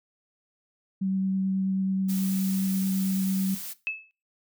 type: tone with vibrato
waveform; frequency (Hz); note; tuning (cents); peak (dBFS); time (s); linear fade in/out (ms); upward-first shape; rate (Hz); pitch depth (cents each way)
sine; 191.1; G3; -44; -24; 1.01-3.55; 10; sine; 9.3; 9
type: noise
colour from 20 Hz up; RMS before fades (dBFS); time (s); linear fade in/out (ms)
blue; -37; 2.08-3.74; 20
type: tone with exponential decay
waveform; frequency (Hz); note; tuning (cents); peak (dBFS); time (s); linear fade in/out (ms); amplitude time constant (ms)
sine; 2607; E7; -20; -23; 3.87-4.11; 0; 52
effects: noise-tail reverb RT60 0.3 s tail -18 dB re dry